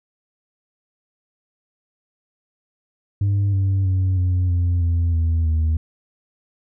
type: tone with pitch steps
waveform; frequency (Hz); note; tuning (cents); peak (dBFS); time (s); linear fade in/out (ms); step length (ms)
sine; 100 / 96.76 / 93.63 / 90.59 / 87.66 / 84.82 / 82.07 / 79.42; G2 / G2 / F#2 / F#2 / F2 / E2 / E2 / D#2; +35 / -22 / +21 / -36 / +7 / +50 / -7 / +36; -13; 3.21-5.77; 5; 320
effects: tanh soft clip ceiling -15 dBFS